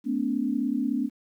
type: tone cluster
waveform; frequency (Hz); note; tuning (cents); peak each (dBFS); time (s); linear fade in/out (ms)
sine; 219 / 249.7 / 286.2; A3 / B3 / D4; -8 / +19 / -45; -30 / -27 / -28; 0.04-1.1; 50
effects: 10-bit